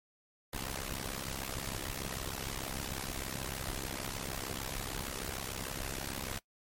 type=noise with amplitude modulation; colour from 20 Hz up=pink; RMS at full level=-35 dBFS; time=0.53-6.39 s; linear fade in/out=5 ms; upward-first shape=sine; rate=66.6 Hz; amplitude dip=95%; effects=noise-tail reverb RT60 0.1 s tail -22 dB re dry + MP3 64 kbps